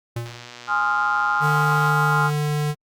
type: tone with exponential decay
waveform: square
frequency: 117.7 Hz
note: A#2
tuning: 17 cents sharp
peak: -24 dBFS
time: 0.16-0.57 s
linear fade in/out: 5 ms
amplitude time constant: 88 ms
type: click train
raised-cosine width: 0.2 ms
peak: -21 dBFS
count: 199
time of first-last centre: 0.26-1.896 s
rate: 121 Hz
type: chord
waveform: sine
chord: F minor seventh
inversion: first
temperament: equal with one note detuned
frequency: 830.6 / 1042.9 / 1244.5 / 1396.9 Hz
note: Ab5 / C6 / Eb6 / F6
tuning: 0 / -6 / 0 / 0 cents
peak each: -24 / -27 / -25 / -21 dBFS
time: 0.67-2.31 s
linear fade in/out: 50 ms
type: tone with pitch glide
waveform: square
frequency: 150 to 148.88 Hz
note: D3 to D3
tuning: +37 to +24 cents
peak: -21 dBFS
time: 1.4-2.75 s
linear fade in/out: 50 ms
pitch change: -13 cents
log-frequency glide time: 2.09-2.22 s
effects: Opus 48 kbps